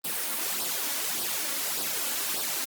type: noise with flanger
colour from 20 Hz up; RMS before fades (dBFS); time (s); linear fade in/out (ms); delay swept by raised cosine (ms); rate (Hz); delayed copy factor
white; -30; 0.04-2.65; 10; 0.21 to 3.61; 1.7; +0.65
effects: high-pass 200 Hz 12 dB/octave + Opus 32 kbps